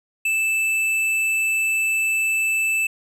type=tone with hard clipping; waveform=sine; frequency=2637 Hz; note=E7; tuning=in tune; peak=-20 dBFS; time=0.25-2.87 s; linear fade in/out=5 ms; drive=9 dB; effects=none